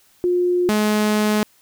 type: tone pair in turn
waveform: sine / sawtooth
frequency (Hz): 356.3 / 211.9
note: F4 / G#3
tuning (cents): +35 / +35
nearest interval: major sixth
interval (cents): 900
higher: first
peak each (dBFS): -15 / -12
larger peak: second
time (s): 0.24-0.69 / 0.69-1.43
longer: second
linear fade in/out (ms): 0
effects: white hiss -56 dBFS RMS until 1.61 s